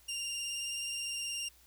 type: tone with vibrato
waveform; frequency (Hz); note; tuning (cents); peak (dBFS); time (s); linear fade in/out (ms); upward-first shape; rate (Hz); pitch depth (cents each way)
20% pulse; 2794; F7; 0; -30; 0.08-1.49; 10; triangle; 19; 26
effects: added 60 Hz sine -65 dBFS peak until 1.66 s + white hiss -63 dBFS RMS until 1.66 s

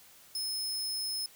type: tone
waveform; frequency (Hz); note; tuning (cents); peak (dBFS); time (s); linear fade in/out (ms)
sawtooth; 5190; E8; -28; -30; 0.35-1.26; 2
effects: white hiss -57 dBFS RMS until 1.35 s

